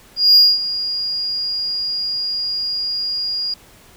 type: tone with ADSR envelope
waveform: sine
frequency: 4848 Hz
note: D#8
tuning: 46 cents flat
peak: -3 dBFS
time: 0.16-3.54 s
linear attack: 200 ms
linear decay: 220 ms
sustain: -16 dB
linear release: 4 ms
effects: tanh soft clip ceiling -5 dBFS + pink hiss -47 dBFS RMS until 3.96 s